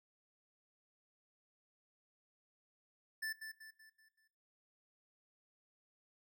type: tone with echo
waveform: square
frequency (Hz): 1760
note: A6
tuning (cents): 0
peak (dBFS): -39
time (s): 3.22-3.33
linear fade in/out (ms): 10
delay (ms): 190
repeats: 5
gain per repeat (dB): -7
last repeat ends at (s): 4.28
effects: noise-tail reverb RT60 0.5 s tail -19 dB re dry